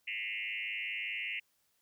sine tone with frequency modulation, 2418 Hz, D7, 50 cents sharp, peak -35 dBFS, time 0.07-1.4 s, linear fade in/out 10 ms, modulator 105 Hz, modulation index 4.1, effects white hiss -75 dBFS RMS until 1.81 s

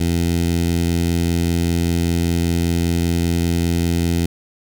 15% pulse tone with notch filter, 85.1 Hz, F2, 44 cents flat, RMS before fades -18 dBFS, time 0-4.26 s, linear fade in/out 5 ms, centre 1100 Hz, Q 0.53, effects none

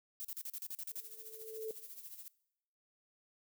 violet noise bursts, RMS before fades -43 dBFS, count 10, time 0.2-1.002 s, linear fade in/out 0 ms, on 46 ms, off 38 ms
sine tone with exponential growth, 441.2 Hz, A4, 5 cents sharp, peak -36 dBFS, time 0.88-1.71 s, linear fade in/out 2 ms, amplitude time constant 180 ms
violet noise with tremolo, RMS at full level -48 dBFS, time 0.97-2.28 s, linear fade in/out 0 ms, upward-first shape sine, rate 14 Hz, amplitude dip 65%
effects noise-tail reverb RT60 0.8 s tail -21 dB re dry

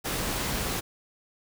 pink noise, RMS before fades -30 dBFS, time 0.04-0.81 s, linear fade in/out 20 ms, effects none

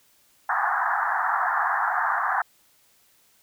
pink band-pass noise, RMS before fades -24 dBFS, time 0.49-2.42 s, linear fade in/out 5 ms, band 720 to 1800 Hz, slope 96 dB/octave, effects white hiss -61 dBFS RMS until 3.42 s

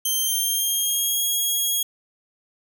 5% pulse tone with pitch glide, 3136 to 3298 Hz, G7 to G#7, 0 to -13 cents, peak -13 dBFS, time 0.05-1.83 s, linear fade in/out 5 ms, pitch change +87 cents, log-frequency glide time 0.2-1.24 s, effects none

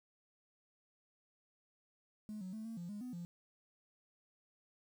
triangle tone with pitch steps, 213.1 / 185.5 / 218.8 / 226.3 / 173.3 / 206.7 / 249.9 / 173 Hz, G#3 / F#3 / A3 / A3 / F3 / G#3 / B3 / F3, +45 / +5 / -9 / +49 / -13 / -8 / +21 / -16 cents, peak -39 dBFS, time 2.29-3.25 s, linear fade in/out 0 ms, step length 120 ms, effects tanh soft clip ceiling -39 dBFS + 11-bit

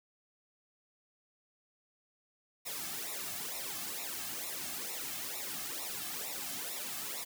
white noise with flanger, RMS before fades -40 dBFS, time 2.65-7.25 s, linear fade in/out 20 ms, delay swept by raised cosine 0.63 to 2.13 ms, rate 2.2 Hz, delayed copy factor -0.9, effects none

